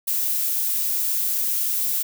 violet noise, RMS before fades -23 dBFS, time 0.07-2.03 s, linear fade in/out 10 ms, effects none

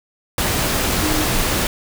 sine tone in noise, 306.5 Hz, D#4, 26 cents flat, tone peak -22 dBFS, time 1.03-1.25 s, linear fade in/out 2 ms, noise pink, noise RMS -19 dBFS, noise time 0.38-1.67 s, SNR -6 dB, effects none

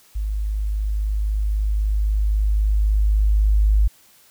sine tone with level ramp, 51.9 Hz, G#1, in tune, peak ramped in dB -21 to -12 dBFS, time 0.15-3.88 s, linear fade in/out 10 ms, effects white hiss -53 dBFS RMS until 4.3 s

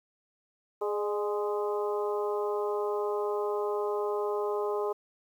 harmonic tone with a mistuned harmonic, 207.7 Hz, G#3, in tune, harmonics 2 / 3 / 4 / 5 / 6, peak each -29 / -37 / -38 / -38 / -42 dBFS, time 0.81-4.93 s, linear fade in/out 10 ms, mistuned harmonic 3, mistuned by -45 cents, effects 10-bit

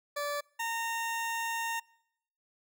20% pulse tone pair in turn, 580 / 918.9 Hz, D5 / A#5, -22 / -25 cents, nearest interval minor sixth, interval 797 cents, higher second, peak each -27 dBFS, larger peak neither, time 0.16-0.41 / 0.59-1.8 s, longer second, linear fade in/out 10 ms, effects noise-tail reverb RT60 0.8 s tail -26 dB re dry

